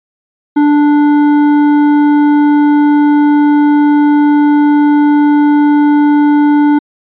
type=tone with hard clipping; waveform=triangle; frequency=293.7 Hz; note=D4; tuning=in tune; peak=-7 dBFS; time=0.56-6.79 s; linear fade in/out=10 ms; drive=13 dB; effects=resampled to 8000 Hz